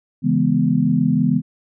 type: chord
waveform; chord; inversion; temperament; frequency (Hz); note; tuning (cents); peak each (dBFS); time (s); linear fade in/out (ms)
sine; C# minor seventh; none; equal; 138.59 / 164.81 / 207.7 / 246.9; C#3 / E3 / G#3 / B3; 0 / 0 / 0 / 0; -22 / -19 / -20 / -18; 0.22-1.42; 50
effects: none